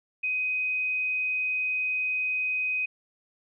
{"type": "tone", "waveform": "sine", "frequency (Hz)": 2510, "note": "D#7", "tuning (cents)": 15, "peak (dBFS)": -25, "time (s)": [0.23, 2.86], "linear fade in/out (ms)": 10, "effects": []}